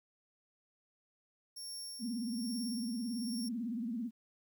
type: tone with tremolo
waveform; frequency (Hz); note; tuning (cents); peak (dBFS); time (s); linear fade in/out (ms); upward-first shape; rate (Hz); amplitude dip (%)
25% pulse; 5500; F8; -27; -37; 1.56-3.49; 10; sine; 1.2; 55
type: tone with vibrato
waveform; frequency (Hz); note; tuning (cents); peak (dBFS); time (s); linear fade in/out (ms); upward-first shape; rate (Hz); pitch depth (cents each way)
sine; 233.1; A#3; 0; -35; 1.99-4.11; 50; sine; 18; 150
effects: 12-bit